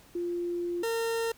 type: tone pair in turn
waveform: sine / 40% pulse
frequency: 348.2 / 457.6 Hz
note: F4 / A#4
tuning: -5 / -32 cents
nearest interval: perfect fourth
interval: 473 cents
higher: second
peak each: -29 / -27 dBFS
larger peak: second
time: 0.15-0.83 / 0.83-1.32 s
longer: first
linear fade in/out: 5 ms
effects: pink hiss -57 dBFS RMS until 1.37 s